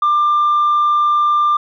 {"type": "tone", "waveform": "sine", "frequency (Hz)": 1191, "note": "D6", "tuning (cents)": 24, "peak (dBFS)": -9, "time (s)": [0.02, 1.57], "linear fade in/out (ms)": 5, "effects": ["tanh soft clip ceiling -9 dBFS"]}